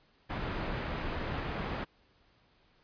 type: low-pass noise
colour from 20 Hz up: pink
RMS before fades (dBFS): -36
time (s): 0.29-1.85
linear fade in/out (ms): 20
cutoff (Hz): 2400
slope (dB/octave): 12
effects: pink hiss -67 dBFS RMS until 2.83 s + resampled to 11025 Hz